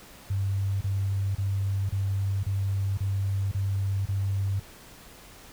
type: tone bursts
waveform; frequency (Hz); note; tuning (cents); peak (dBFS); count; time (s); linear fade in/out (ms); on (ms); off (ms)
sine; 98; G2; 0; -24; 8; 0.3-4.597; 5; 510; 31
effects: pink hiss -49 dBFS RMS until 5.52 s